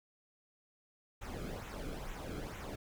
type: noise with flanger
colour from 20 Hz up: brown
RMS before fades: -43 dBFS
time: 1.21-2.76 s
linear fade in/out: 10 ms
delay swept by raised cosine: 0.2 to 1.11 ms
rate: 2.2 Hz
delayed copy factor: -0.65
effects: none